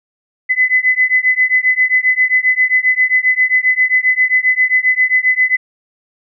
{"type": "beating tone pair", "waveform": "sine", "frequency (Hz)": [2013, 2020.5], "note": ["B6", "B6"], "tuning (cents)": [33, 39], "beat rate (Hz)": 7.5, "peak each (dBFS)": -13, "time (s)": [0.49, 5.57], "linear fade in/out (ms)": 20, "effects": []}